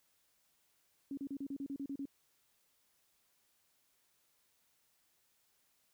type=tone bursts; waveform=sine; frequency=277.2 Hz; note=C#4; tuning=in tune; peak=-38 dBFS; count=10; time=1.11-2.055 s; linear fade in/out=2 ms; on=63 ms; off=35 ms; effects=white hiss -75 dBFS RMS until 5.93 s